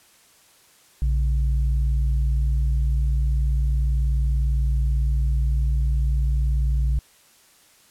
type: tone pair together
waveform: sine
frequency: 59.05 / 139.4 Hz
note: A#1 / C#3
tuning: +23 / +10 cents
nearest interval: octave + minor third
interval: 1487 cents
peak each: -18 / -29 dBFS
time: 1.02-6.99 s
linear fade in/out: 0 ms
effects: white hiss -55 dBFS RMS until 7.9 s + low-pass 12000 Hz 12 dB/octave